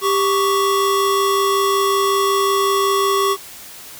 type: tone pair together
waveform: square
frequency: 394.3 / 1117.5 Hz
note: G4 / C#6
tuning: +10 / +14 cents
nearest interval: octave + tritone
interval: 1804 cents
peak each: -18 dBFS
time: 0.01-3.37 s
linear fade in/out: 50 ms
effects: white hiss -37 dBFS RMS until 3.99 s